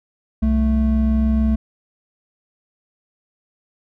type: tone pair together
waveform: triangle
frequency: 64.4 / 219.8 Hz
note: C2 / A3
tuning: -27 / -2 cents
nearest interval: octave + major sixth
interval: 2125 cents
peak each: -15 dBFS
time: 0.42-1.56 s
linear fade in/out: 10 ms
effects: none